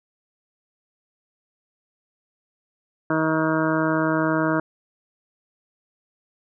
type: harmonic tone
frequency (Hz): 158.6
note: D#3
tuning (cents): +33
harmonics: 1 / 2 / 3 / 4 / 6 / 7 / 8 / 9 / 10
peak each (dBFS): -28 / -22 / -31 / -26 / -30 / -31 / -32 / -29 / -32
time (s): 3.1-4.6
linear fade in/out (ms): 2
effects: none